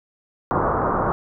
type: low-pass noise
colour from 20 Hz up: white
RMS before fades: -21 dBFS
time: 0.51-1.12 s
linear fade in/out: 0 ms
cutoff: 1300 Hz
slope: 48 dB/octave
effects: none